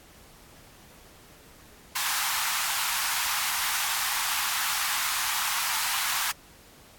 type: high-pass noise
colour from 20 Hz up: pink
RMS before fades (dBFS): -28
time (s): 1.95-6.32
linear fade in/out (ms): 10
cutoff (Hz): 840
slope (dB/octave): 48
effects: pink hiss -53 dBFS RMS until 6.98 s + AAC 64 kbps